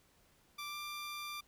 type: tone with pitch glide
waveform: 15% pulse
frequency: 1174.7 to 1184.9 Hz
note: D6 to D6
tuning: 0 to +15 cents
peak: -35 dBFS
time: 0.58-1.41 s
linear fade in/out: 10 ms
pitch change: +15 cents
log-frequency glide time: 0.68-0.76 s
effects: pink hiss -69 dBFS RMS until 1.47 s